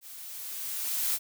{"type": "noise with level ramp", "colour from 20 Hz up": "blue", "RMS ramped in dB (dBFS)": [-46, -27], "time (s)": [0.01, 1.19], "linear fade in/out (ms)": 50, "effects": []}